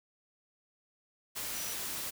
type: tone in noise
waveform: sine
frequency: 5870 Hz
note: F#8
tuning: 15 cents flat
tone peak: -43 dBFS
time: 1.54-1.75 s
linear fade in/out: 20 ms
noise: white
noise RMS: -38 dBFS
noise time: 1.35-2.11 s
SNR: -8 dB
effects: none